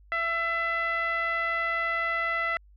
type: tone with low-pass filter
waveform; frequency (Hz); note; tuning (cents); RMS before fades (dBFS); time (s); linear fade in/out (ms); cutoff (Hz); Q
10% pulse; 669; E5; +25; -28; 0.12-2.57; 0; 1800; 4.6
effects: added 50 Hz sine -52 dBFS peak until 2.76 s